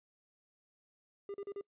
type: tone bursts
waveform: triangle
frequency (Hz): 401.4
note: G4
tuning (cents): +41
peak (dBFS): -37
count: 4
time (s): 1.29-1.611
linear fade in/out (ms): 2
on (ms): 51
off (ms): 39
effects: noise-tail reverb RT60 0.1 s tail -25 dB re dry + resampled to 8000 Hz